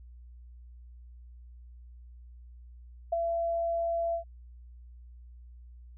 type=tone with ADSR envelope; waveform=sine; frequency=674 Hz; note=E5; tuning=38 cents sharp; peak=-23 dBFS; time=3.12-4.24 s; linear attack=9 ms; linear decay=18 ms; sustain=-4 dB; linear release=100 ms; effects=added 60 Hz sine -47 dBFS peak until 5.97 s